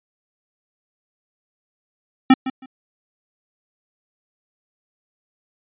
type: tone with echo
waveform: square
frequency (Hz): 261.6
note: C4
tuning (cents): 0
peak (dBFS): -7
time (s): 2.3-2.34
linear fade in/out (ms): 5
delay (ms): 160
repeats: 2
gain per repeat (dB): -15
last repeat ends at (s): 2.66
effects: resampled to 8000 Hz